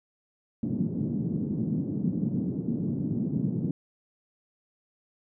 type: band-pass noise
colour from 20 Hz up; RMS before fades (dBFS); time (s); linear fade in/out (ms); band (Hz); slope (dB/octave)
white; -29; 0.63-3.71; 2; 140 to 240; 24
effects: none